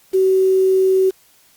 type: tone with quantisation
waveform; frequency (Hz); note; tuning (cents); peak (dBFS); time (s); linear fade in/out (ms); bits
sine; 378.8; F#4; +41; -11; 0.13-1.11; 20; 6
effects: white hiss -53 dBFS RMS until 1.56 s + Opus 48 kbps